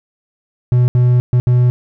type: tone bursts at uneven times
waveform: triangle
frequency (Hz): 123.47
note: B2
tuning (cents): 0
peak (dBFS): -6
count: 4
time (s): 0.72-0.88 / 0.95-1.2 / 1.33-1.4 / 1.47-1.7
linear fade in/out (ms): 0
effects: none